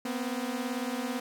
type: beating tone pair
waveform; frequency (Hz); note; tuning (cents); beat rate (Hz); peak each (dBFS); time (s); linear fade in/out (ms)
sawtooth; 240 / 258; B3 / C4; -49 / -24; 18; -30; 0.05-1.2; 5
effects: none